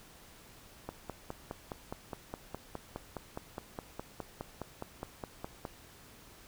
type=click train; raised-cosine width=1 ms; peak=-24 dBFS; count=24; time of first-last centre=0.89-5.652 s; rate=4.83 Hz; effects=pink hiss -56 dBFS RMS until 6.47 s